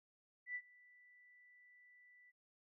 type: tone with ADSR envelope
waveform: sine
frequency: 1975.5 Hz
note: B6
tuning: in tune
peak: -39 dBFS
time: 0.46-2.32 s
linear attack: 91 ms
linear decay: 60 ms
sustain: -24 dB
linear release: 29 ms
effects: none